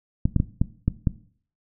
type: clicks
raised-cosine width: 5 ms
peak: -7 dBFS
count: 6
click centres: 0.255 / 0.363 / 0.401 / 0.615 / 0.88 / 1.072 s
effects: noise-tail reverb RT60 0.5 s tail -17 dB re dry